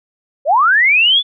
sine linear sweep, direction up, 520 to 3520 Hz, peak -8 dBFS, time 0.45-1.23 s, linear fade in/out 50 ms, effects none

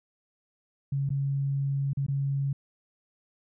sine tone with dropouts, 138.59 Hz, C#3, in tune, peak -25 dBFS, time 0.92-2.53 s, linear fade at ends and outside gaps 5 ms, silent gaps 1.092-1.103 / 1.933-1.971 / 2.065-2.083 s, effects none

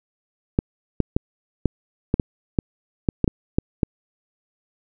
clicks, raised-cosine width 3 ms, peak -4 dBFS, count 12, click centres 0.589 / 1.003 / 1.165 / 1.657 / 2.141 / 2.198 / 2.588 / 3.088 / 3.243 / 3.278 / 3.585 / 3.832 s, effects none

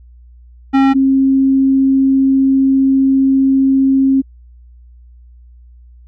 square / sine tone pair in turn, 270.2 / 268.5 Hz, C#4 / C4, -44 / +45 cents, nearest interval unison, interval 11 cents, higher first, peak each -8 dBFS, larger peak neither, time 0.73-0.94 / 0.94-4.22 s, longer second, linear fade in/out 20 ms, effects added 60 Hz sine -38 dBFS peak until 6.07 s + low-pass 2000 Hz 12 dB/octave

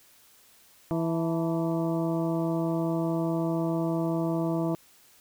harmonic tone with a mistuned harmonic, 164.8 Hz, E3, in tune, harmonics 1 / 2 / 3 / 4 / 5 / 6 / 7, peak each -29 / -28 / -38 / -33 / -41 / -43 / -43 dBFS, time 0.91-4.75 s, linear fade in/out 0 ms, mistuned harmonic 5, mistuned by +120 cents, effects white hiss -58 dBFS RMS until 5.2 s

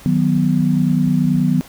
sine chord, B major, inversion first, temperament equal, 155.56 / 185 / 246.9 Hz, D#3 / F#3 / B3, 0 / 0 / 0 cents, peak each -17 dBFS, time 0.06-1.61 s, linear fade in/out 0 ms, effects pink hiss -41 dBFS RMS until 1.68 s

